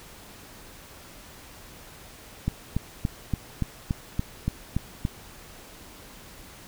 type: click train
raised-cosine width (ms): 5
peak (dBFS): -12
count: 10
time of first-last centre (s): 2.48-5.051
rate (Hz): 3.5
effects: pink hiss -47 dBFS RMS until 6.67 s